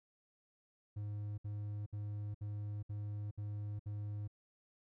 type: tone bursts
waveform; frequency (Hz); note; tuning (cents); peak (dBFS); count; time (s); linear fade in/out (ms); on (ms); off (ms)
triangle; 103.83; G#2; 0; -37; 7; 0.96-4.278; 10; 420; 63
effects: none